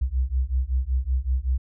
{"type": "beating tone pair", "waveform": "sine", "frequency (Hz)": [61.74, 67.04], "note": ["B1", "C2"], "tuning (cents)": [0, 43], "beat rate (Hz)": 5.3, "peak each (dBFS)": -24, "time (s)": [0.01, 1.58], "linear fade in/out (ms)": 10, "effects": []}